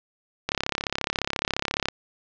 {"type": "click train", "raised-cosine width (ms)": 0.2, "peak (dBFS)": -6, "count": 49, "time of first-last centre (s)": [0.49, 1.885], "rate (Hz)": 34.4, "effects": ["low-pass 5000 Hz 12 dB/octave"]}